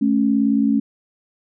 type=tone pair together; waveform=sine; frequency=217.4 / 276.1 Hz; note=A3 / C#4; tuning=-21 / -7 cents; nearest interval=major third; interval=414 cents; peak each=-17 dBFS; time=0.01-0.8 s; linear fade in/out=10 ms; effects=none